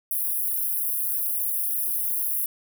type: high-pass noise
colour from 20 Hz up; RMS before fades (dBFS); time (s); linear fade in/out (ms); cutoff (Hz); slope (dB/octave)
white; -26; 0.11-2.46; 2; 10000; 96
effects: none